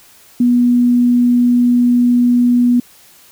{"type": "tone", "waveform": "sine", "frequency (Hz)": 243.5, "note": "B3", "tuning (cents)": -24, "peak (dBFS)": -8, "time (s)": [0.4, 2.8], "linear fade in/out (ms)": 5, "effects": ["white hiss -45 dBFS RMS until 3.31 s"]}